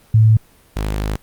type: tone pair in turn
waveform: sine / sawtooth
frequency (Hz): 110 / 51.91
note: A2 / G#1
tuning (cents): 0 / 0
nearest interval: octave + minor second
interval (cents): 1300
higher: first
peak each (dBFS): -7 / -15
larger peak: first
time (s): 0.14-0.37 / 0.76-1.16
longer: second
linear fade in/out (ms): 5
effects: pink hiss -51 dBFS RMS until 1.22 s + Opus 32 kbps